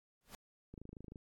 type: noise with exponential growth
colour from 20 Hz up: pink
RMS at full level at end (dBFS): -47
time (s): 0.21-0.35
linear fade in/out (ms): 1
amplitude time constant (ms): 29
type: click train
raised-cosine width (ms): 3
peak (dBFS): -37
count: 12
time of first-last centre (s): 0.74-1.158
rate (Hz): 26.3
effects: AAC 64 kbps